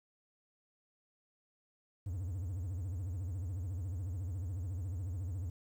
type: tone with vibrato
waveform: triangle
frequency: 90.9 Hz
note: F#2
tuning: 30 cents flat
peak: -34 dBFS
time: 2.06-5.5 s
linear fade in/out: 5 ms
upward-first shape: triangle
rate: 14 Hz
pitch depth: 260 cents each way
effects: 11-bit